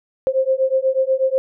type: beating tone pair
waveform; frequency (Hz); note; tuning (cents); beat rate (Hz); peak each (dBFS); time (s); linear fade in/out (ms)
sine; 523.3 / 531.5; C5 / C5; 0 / +27; 8.2; -18; 0.27-1.38; 0
effects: none